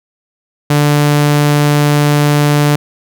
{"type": "tone", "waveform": "sawtooth", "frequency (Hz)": 146.83, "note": "D3", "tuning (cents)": 0, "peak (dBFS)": -4, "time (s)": [0.7, 2.76], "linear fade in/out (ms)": 5, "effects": []}